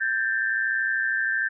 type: tone cluster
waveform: sine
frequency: 1569 / 1690 / 1783 Hz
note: G6 / G#6 / A6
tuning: +1 / +30 / +22 cents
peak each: -24 / -32 / -27 dBFS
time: 0-1.49 s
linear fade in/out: 20 ms
effects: none